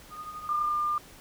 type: tone with tremolo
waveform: sine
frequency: 1231 Hz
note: D#6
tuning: 19 cents flat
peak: -35 dBFS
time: 0.1-0.73 s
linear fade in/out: 50 ms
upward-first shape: sine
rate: 12 Hz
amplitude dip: 55%
type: tone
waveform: sine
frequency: 1200 Hz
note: D6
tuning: 37 cents sharp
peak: -25 dBFS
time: 0.49-0.98 s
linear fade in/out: 2 ms
effects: pink hiss -51 dBFS RMS until 1.2 s